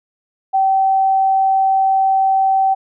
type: tone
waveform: sine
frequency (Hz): 771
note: G5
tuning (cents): -29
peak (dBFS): -11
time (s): 0.53-2.75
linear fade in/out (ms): 20
effects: none